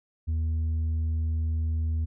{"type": "tone with tanh clipping", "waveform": "sine", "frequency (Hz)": 80, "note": "D#2", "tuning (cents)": 49, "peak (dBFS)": -25, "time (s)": [0.27, 2.06], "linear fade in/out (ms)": 20, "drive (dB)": 3, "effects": []}